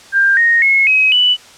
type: tone with pitch steps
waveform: sine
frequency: 1592 / 1860.7 / 2175 / 2542 / 2971 Hz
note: G6 / A#6 / C#7 / D#7 / F#7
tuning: +26 / -4 / -33 / +36 / +6 cents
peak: -8 dBFS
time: 0.12-1.37 s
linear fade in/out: 50 ms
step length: 250 ms
effects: white hiss -40 dBFS RMS until 1.57 s + low-pass 7000 Hz 12 dB/octave